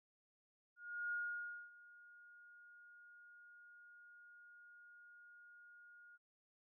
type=tone with ADSR envelope; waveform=sine; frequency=1430 Hz; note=F6; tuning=41 cents sharp; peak=-38 dBFS; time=0.76-6.18 s; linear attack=360 ms; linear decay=580 ms; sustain=-21 dB; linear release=31 ms; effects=none